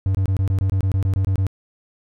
triangle tone bursts, 95.9 Hz, G2, 37 cents flat, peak -14 dBFS, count 13, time 0.06-1.467 s, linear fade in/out 0 ms, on 87 ms, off 23 ms, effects none

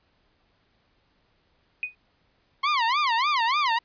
sine tone with exponential decay, 2489 Hz, D#7, in tune, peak -22 dBFS, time 1.83-1.95 s, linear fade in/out 1 ms, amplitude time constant 26 ms
sawtooth tone with vibrato, 1046.5 Hz, C6, in tune, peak -17 dBFS, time 2.63-3.79 s, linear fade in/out 10 ms, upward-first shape sine, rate 3.4 Hz, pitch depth 260 cents each way
effects pink hiss -67 dBFS RMS until 3.84 s + resampled to 11025 Hz

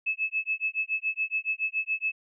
sine tone with tremolo, 2600 Hz, E7, 24 cents flat, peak -23 dBFS, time 0.06-2.12 s, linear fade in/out 10 ms, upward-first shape sine, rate 7.1 Hz, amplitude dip 100%, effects none

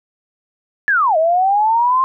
sine linear two-way sweep, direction down then up, 1752 to 621 to 1064 Hz, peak -11 dBFS, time 0.88-2.04 s, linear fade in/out 0 ms, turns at 1.17 s, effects none

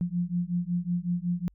sine beating tone pair, 172.9 / 178.3 Hz, F3 / F3, -17 / +36 cents, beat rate 5.4 Hz, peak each -29 dBFS, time 0.01-1.48 s, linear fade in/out 0 ms, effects added 50 Hz sine -58 dBFS peak until 1.54 s

